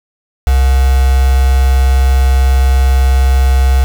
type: tone with quantisation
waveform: sine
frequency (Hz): 65.6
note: C2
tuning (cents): +5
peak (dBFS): -6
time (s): 0.47-3.84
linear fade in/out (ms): 0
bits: 3
effects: none